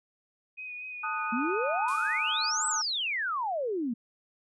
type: tone with vibrato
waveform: sine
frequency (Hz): 2489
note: D#7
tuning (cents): 0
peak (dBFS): -37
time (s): 0.57-2.51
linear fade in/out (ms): 20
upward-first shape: sine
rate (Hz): 4.2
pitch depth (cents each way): 24
type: chord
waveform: sine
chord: D# diminished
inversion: second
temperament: equal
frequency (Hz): 880 / 1244.5 / 1480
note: A5 / D#6 / F#6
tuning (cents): 0 / 0 / 0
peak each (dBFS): -36 / -32 / -36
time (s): 1.03-2.82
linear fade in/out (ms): 10
type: exponential two-way sweep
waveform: sine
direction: up then down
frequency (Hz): 220 to 8190 to 220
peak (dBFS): -28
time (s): 1.32-3.94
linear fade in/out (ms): 10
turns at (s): 2.67
type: noise with exponential decay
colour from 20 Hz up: blue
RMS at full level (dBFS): -40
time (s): 1.88-2.71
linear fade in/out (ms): 2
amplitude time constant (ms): 180
effects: resampled to 24000 Hz